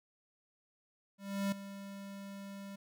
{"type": "tone with ADSR envelope", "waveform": "square", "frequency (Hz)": 197.9, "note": "G3", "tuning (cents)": 17, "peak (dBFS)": -31, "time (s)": [1.18, 2.76], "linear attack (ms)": 340, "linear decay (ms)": 5, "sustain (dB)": -14, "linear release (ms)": 8, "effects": []}